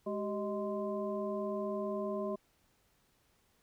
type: harmonic tone with a mistuned harmonic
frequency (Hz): 207.7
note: G#3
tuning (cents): 0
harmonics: 1 / 2 / 3 / 5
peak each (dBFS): -39 / -38 / -38 / -44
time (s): 0.06-2.36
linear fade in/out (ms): 10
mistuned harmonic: 2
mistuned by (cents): -120
effects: pink hiss -72 dBFS RMS until 3.62 s